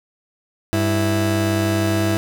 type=tone pair together; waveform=30% pulse; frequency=99 / 328.8 Hz; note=G2 / E4; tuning=+18 / -4 cents; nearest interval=octave + major sixth; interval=2078 cents; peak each=-17 dBFS; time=0.73-2.17 s; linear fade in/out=0 ms; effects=none